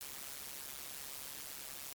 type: noise with amplitude modulation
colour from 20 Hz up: white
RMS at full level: -43 dBFS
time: 0.01-1.93 s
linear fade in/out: 0 ms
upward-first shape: sine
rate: 139 Hz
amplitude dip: 85%
effects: MP3 96 kbps